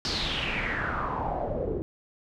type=noise with low-pass filter sweep; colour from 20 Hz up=pink; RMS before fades=-30 dBFS; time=0.05-1.82 s; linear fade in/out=0 ms; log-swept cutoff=5000 to 380 Hz; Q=5.1; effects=none